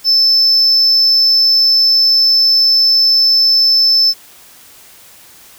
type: tone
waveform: triangle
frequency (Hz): 5274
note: E8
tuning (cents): 0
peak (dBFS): -5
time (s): 0.04-4.14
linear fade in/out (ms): 50
effects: tanh soft clip ceiling -3 dBFS + white hiss -41 dBFS RMS until 5.58 s